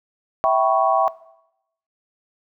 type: tone cluster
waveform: sine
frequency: 656 / 774 / 983 / 1109 Hz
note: E5 / G5 / B5 / C#6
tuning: -9 / -22 / -8 / 0 cents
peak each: -18 / -19 / -25 / -20 dBFS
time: 0.44-1.08 s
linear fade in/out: 0 ms
effects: noise-tail reverb RT60 0.8 s tail -18 dB re dry